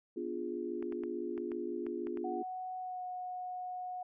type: chord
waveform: sine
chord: B diminished seventh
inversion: none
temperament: equal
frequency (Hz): 246.9 / 293.7 / 349.2 / 415.3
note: B3 / D4 / F4 / Ab4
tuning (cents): 0 / 0 / 0 / 0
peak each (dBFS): -43 / -44 / -38 / -42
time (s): 0.16-2.43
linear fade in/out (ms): 10
type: clicks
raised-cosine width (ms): 0.5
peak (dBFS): -35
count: 8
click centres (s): 0.826 / 0.924 / 1.036 / 1.378 / 1.518 / 1.866 / 2.07 / 2.173
type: tone with pitch glide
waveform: sine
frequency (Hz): 741 to 730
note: F#5 to F#5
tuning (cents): +2 to -24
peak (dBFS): -38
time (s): 2.24-4.03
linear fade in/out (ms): 5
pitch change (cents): -26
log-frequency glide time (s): 2.78-3.03
effects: none